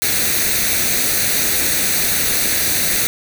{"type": "noise with comb filter", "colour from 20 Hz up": "white", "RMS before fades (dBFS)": -17, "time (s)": [0.02, 3.07], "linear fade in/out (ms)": 0, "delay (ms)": 0.48, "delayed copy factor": 0.6, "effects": []}